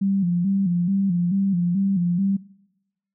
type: tone with vibrato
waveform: sine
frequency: 185 Hz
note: F#3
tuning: in tune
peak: -18 dBFS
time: 0.01-2.37 s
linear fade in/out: 10 ms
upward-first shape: square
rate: 2.3 Hz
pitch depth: 100 cents each way
effects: noise-tail reverb RT60 0.9 s tail -21 dB re dry